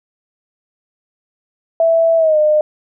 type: tone with pitch glide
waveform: sine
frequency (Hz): 659.3 to 608.1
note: E5 to D#5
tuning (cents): 0 to -40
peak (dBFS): -9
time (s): 1.8-2.61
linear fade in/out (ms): 2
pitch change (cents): -140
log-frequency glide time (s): 2.17-2.38
effects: none